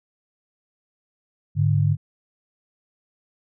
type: tone pair together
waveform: sine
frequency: 103.82 / 146.83 Hz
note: G#2 / D3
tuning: 0 / 0 cents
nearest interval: tritone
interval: 600 cents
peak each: -19 dBFS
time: 1.55-1.97 s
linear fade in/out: 50 ms
effects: none